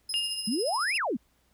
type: tone with tremolo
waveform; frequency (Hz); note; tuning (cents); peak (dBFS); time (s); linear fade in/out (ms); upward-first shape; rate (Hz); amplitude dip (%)
30% pulse; 5090; D#8; +39; -26; 0.09-0.98; 5; sine; 14; 55
type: tone with exponential decay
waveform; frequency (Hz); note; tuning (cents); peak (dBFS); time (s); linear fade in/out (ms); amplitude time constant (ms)
sine; 2830; F7; +22; -24; 0.14-0.83; 0; 150
type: exponential two-way sweep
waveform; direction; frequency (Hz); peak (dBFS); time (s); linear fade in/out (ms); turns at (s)
sine; up then down; 195.6 to 2855 to 195.6; -26; 0.47-1.17; 10; 0.96
effects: added 60 Hz sine -69 dBFS peak until 1.53 s + pink hiss -69 dBFS RMS until 1.53 s